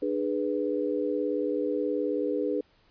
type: chord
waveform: sine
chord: G# diminished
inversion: second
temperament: equal with one note detuned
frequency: 298.6 / 415.3 / 493.9 Hz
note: D4 / G#4 / B4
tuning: +29 / 0 / 0 cents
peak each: -30 dBFS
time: 0.02-2.61 s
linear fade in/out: 5 ms
effects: pink hiss -64 dBFS RMS until 2.9 s + resampled to 11025 Hz